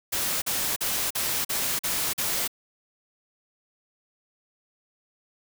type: noise bursts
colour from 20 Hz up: white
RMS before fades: -27 dBFS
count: 7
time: 0.12-2.478 s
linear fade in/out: 10 ms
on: 300 ms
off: 43 ms
effects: none